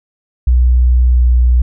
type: tone with pitch glide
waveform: sine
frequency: 61.7 to 61.03 Hz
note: B1 to B1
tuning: -1 to -20 cents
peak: -6 dBFS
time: 0.47-1.62 s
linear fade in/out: 5 ms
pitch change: -19 cents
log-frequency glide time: 1.1-1.25 s
effects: none